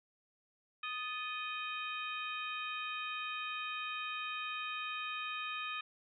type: harmonic tone with a mistuned harmonic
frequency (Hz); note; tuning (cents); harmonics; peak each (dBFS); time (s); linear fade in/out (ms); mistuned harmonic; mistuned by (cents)
622.3; D#5; 0; 2 / 3 / 4 / 5 / 6; -42 / -48 / -41 / -48 / -48; 0.83-5.81; 5; 3; -120
effects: none